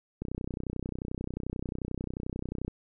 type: click train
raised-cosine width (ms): 3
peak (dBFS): -21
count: 78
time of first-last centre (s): 0.22-2.68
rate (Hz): 31.3
effects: none